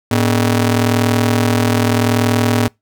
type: ring-modulated tone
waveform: sawtooth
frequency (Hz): 174.61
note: F3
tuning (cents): 0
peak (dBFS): -5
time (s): 0.11-2.68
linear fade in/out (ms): 5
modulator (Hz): 66.9
effects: noise-tail reverb RT60 0.2 s tail -26 dB re dry